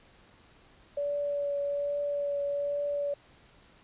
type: tone with vibrato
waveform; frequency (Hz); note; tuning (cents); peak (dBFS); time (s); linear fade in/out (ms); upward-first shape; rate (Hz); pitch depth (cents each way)
sine; 573; D5; -43; -28; 0.97-3.14; 5; triangle; 1.2; 16
effects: pink hiss -59 dBFS RMS until 3.83 s + resampled to 8000 Hz